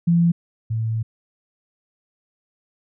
sine tone pair in turn, 170.2 / 111.95 Hz, F3 / A2, -44 / +30 cents, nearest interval perfect fifth, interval 726 cents, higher first, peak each -13 / -20 dBFS, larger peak first, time 0.07-0.32 / 0.7-1.03 s, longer second, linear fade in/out 10 ms, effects none

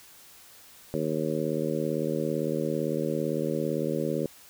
harmonic tone, 77.78 Hz, D#2, in tune, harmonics 2 / 3 / 4 / 5 / 6 / 7, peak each -33 / -33 / -33 / -33 / -33 / -33 dBFS, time 0.94-4.26 s, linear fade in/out 0 ms, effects white hiss -52 dBFS RMS until 4.49 s

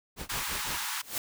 pink noise with tremolo, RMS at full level -37 dBFS, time 0.16-0.85 s, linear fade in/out 50 ms, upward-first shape sine, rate 5.9 Hz, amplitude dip 95%
pink high-pass noise, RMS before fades -34 dBFS, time 0.29-1.02 s, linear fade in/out 10 ms, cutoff 830 Hz, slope 96 dB/octave
white noise with exponential growth, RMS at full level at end -29 dBFS, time 0.95-1.18 s, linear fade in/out 1 ms, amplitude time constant 48 ms
effects none

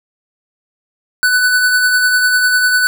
square tone with tremolo, 1494 Hz, F#6, 16 cents sharp, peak -9 dBFS, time 1.23-2.87 s, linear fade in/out 0 ms, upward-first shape sine, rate 10 Hz, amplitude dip 35%, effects none

